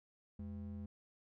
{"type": "ring-modulated tone", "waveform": "triangle", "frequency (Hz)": 147, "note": "D3", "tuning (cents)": 2, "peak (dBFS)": -38, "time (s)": [0.39, 0.86], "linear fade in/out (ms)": 5, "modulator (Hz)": 61.6, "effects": []}